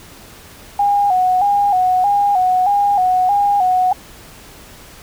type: tone with vibrato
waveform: sine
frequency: 773 Hz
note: G5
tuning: 24 cents flat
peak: -11 dBFS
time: 0.79-3.93 s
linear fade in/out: 5 ms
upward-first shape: square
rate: 1.6 Hz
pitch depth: 84 cents each way
effects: pink hiss -40 dBFS RMS until 5.02 s

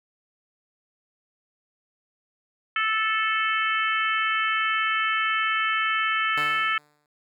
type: harmonic tone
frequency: 438.4 Hz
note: A4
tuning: 6 cents flat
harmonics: 3 / 4 / 5 / 6 / 7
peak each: -25 / -27 / -29 / -31 / -32 dBFS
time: 2.76-6.78 s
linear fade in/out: 2 ms
type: tone with exponential decay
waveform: 5% pulse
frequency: 148.3 Hz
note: D3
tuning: 17 cents sharp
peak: -20 dBFS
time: 6.37-7.06 s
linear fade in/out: 2 ms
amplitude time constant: 150 ms
effects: none

